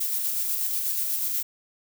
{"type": "noise with tremolo", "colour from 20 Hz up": "violet", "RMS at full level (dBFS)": -26, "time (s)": [0, 1.43], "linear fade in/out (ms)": 10, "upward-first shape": "square", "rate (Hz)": 8.2, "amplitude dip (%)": 25, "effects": []}